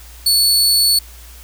sawtooth tone, 4435 Hz, C#8, in tune, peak -8 dBFS, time 0.26-0.99 s, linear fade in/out 5 ms, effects added 59 Hz sine -37 dBFS peak until 1.43 s + white hiss -42 dBFS RMS until 1.43 s

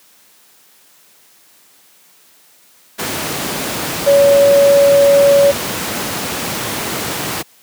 sine tone in noise, 563 Hz, C#5, 27 cents sharp, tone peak -6 dBFS, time 4.06-5.52 s, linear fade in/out 20 ms, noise pink, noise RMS -20 dBFS, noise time 2.98-7.43 s, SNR +11 dB, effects white hiss -49 dBFS RMS until 7.62 s + high-pass 150 Hz 12 dB/octave

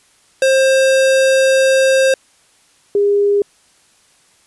square / sine tone pair in turn, 531 / 405.9 Hz, C5 / G#4, +25 / -40 cents, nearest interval perfect fourth, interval 465 cents, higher first, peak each -10 dBFS, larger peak neither, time 0.42-2.14 / 2.95-3.42 s, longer first, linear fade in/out 2 ms, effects white hiss -53 dBFS RMS until 4.46 s + resampled to 24000 Hz

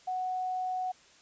sine tone, 740 Hz, F#5, in tune, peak -30 dBFS, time 0.07-0.92 s, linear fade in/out 10 ms, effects white hiss -59 dBFS RMS until 1.21 s + resampled to 16000 Hz

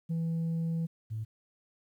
sine tone pair in turn, 164.81 / 110 Hz, E3 / A2, 0 / 0 cents, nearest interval perfect fifth, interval 700 cents, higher first, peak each -26 / -32 dBFS, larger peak first, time 0.09-0.87 / 1.1-1.25 s, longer first, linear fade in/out 20 ms, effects tanh soft clip ceiling -28 dBFS + 11-bit

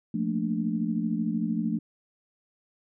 sine chord, Bb major seventh, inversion second, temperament equal, 174.61 / 220 / 233.1 / 293.7 Hz, F3 / A3 / Bb3 / D4, 0 / 0 / 0 / 0 cents, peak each -31 / -28 / -33 / -33 dBFS, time 0.14-1.79 s, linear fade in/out 5 ms, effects none

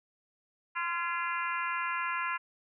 harmonic tone with a mistuned harmonic, 344.2 Hz, F4, 25 cents flat, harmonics 3 / 4 / 5 / 6 / 7 / 8, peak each -34 / -36 / -38 / -40 / -41 / -42 dBFS, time 0.75-2.38 s, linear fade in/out 20 ms, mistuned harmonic 5, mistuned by -32 cents, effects none

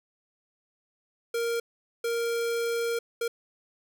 square tone bursts at uneven times, 466.2 Hz, A#4, in tune, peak -27 dBFS, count 3, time 1.34-1.6 / 2.04-2.99 / 3.21-3.28 s, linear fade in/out 5 ms, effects none

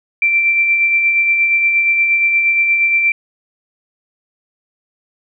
sine tone with tremolo, 2349 Hz, D7, in tune, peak -9 dBFS, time 0.22-3.12 s, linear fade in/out 2 ms, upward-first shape sine, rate 8.5 Hz, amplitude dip 35%, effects none

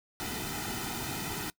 pink noise with comb filter, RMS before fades -36 dBFS, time 0.2-1.5 s, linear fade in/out 0 ms, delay 1.8 ms, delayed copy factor -0.8, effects noise-tail reverb RT60 0.1 s tail -22 dB re dry

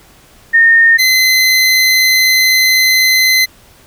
sine / 25% pulse tone pair in turn, 1832 / 2048 Hz, A#6 / C7, -31 / -38 cents, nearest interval major second, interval 193 cents, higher second, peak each -4 dBFS, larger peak neither, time 0.53-0.98 / 0.98-3.46 s, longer second, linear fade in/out 20 ms, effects pink hiss -44 dBFS RMS until 3.86 s

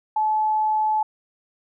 sine tone, 862 Hz, A5, 36 cents flat, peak -18 dBFS, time 0.16-1.03 s, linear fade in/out 5 ms, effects none

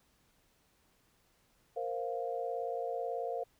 sine chord, Bb suspended second, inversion none, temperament just, 466.2 / 524.4 / 699.2 Hz, Bb4 / C5 / F5, 0 / +4 / +2 cents, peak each -38 / -39 / -38 dBFS, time 1.76-3.44 s, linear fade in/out 10 ms, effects pink hiss -71 dBFS RMS until 3.59 s

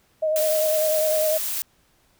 sine tone with vibrato, 623 Hz, D#5, 2 cents sharp, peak -19 dBFS, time 0.22-1.38 s, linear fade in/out 10 ms, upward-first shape sine, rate 10 Hz, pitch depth 27 cents each way
blue noise, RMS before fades -27 dBFS, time 0.36-1.62 s, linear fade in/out 0 ms
effects pink hiss -62 dBFS RMS until 2.19 s

